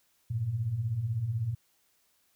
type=beating tone pair; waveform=sine; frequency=100.4 / 116.4 Hz; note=G2 / A#2; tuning=+42 / -2 cents; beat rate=16 Hz; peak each=-36 / -29 dBFS; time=0.3-1.55 s; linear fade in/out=10 ms; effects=white hiss -70 dBFS RMS until 2.35 s